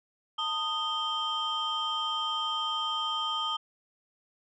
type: tone cluster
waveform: sine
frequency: 895 / 1242 / 3145 Hz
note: A5 / D#6 / G7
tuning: +29 / -3 / +5 cents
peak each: -35 / -31 / -30 dBFS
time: 0.38-3.57 s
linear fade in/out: 10 ms
effects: tanh soft clip ceiling -23 dBFS